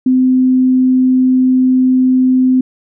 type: tone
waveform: sine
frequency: 256.8 Hz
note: C4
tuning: 32 cents flat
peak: -7 dBFS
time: 0.06-2.61 s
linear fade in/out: 5 ms
effects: none